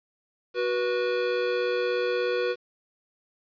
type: tone pair together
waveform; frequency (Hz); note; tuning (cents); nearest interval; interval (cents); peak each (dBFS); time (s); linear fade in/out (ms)
square; 370 / 486.7; F#4 / B4; 0 / -25; perfect fourth; 475; -30 / -26; 0.54-2.56; 50
effects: resampled to 11025 Hz + 9-bit